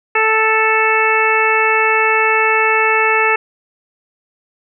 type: harmonic tone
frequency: 440 Hz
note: A4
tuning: in tune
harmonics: 1 / 2 / 3 / 4 / 5 / 6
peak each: -18 / -18 / -18 / -18 / -18 / -18 dBFS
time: 0.15-3.36 s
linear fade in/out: 5 ms
effects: none